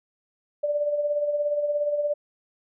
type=tone with tremolo; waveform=sine; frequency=587.3 Hz; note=D5; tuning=in tune; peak=-20 dBFS; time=0.63-2.14 s; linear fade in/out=10 ms; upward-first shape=sine; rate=17 Hz; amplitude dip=50%; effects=none